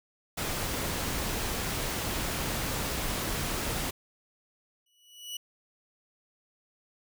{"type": "noise", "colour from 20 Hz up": "pink", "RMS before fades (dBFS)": -32, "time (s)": [0.37, 3.91], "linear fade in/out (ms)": 10}
{"type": "tone with exponential growth", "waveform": "sawtooth", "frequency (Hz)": 2941, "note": "F#7", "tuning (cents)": -11, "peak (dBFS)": -30, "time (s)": [4.86, 5.37], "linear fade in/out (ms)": 5, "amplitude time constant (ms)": 110}
{"effects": []}